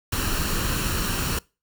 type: noise with comb filter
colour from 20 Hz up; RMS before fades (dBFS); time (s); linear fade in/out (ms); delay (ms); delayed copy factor
pink; -25; 0.12-1.39; 5; 0.71; +0.55
effects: noise-tail reverb RT60 0.3 s tail -24 dB re dry